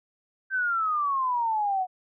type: exponential sweep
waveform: sine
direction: down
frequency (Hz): 1568 to 728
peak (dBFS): -23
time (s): 0.5-1.87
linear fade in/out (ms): 50
effects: none